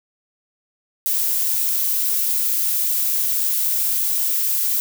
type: noise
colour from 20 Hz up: violet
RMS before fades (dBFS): -20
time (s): 1.06-4.8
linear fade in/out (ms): 0
effects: none